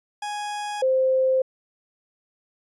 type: tone pair in turn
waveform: 40% pulse / sine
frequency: 830.6 / 522.2 Hz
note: G#5 / C5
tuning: 0 / -3 cents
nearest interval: minor sixth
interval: 803 cents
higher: first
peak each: -27 / -17 dBFS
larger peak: second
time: 0.22-0.82 / 0.82-1.42 s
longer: neither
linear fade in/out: 5 ms
effects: resampled to 24000 Hz